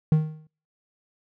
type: tone with exponential decay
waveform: triangle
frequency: 155.56 Hz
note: D#3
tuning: in tune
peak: -11 dBFS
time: 0.12-0.47 s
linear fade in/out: 2 ms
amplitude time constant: 75 ms
effects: noise-tail reverb RT60 0.4 s tail -26 dB re dry